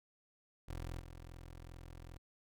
20% pulse tone with level steps, 42.51 Hz, F1, 46 cents flat, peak -37 / -45 dBFS, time 0.68-2.18 s, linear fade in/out 10 ms, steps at 1 s, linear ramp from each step 10 ms, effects none

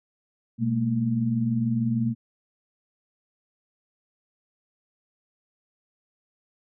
sine tone cluster, 122.3 / 208.7 / 228.8 Hz, B2 / G#3 / A#3, -16 / +9 / -32 cents, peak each -26 / -31 / -24 dBFS, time 0.58-2.15 s, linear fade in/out 50 ms, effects none

